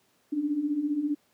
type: beating tone pair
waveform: sine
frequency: 281.6 / 296.6 Hz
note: C#4 / D4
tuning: +27 / +17 cents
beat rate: 15 Hz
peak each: -32 / -26 dBFS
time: 0.32-1.15 s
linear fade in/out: 10 ms
effects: pink hiss -67 dBFS RMS until 1.33 s + high-pass 150 Hz 12 dB/octave